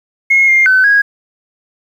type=tone with pitch steps; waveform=sine; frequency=2161 / 2116 / 1519 / 1648 Hz; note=C#7 / C7 / F#6 / G#6; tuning=-45 / +19 / +45 / -14 cents; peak=-5 dBFS; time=0.3-1.02 s; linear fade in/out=10 ms; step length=180 ms; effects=tanh soft clip ceiling -1 dBFS + 7-bit